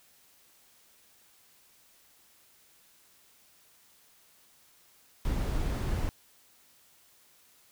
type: noise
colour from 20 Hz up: brown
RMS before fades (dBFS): -30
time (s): 5.25-6.09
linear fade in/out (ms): 0
effects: white hiss -62 dBFS RMS until 7.71 s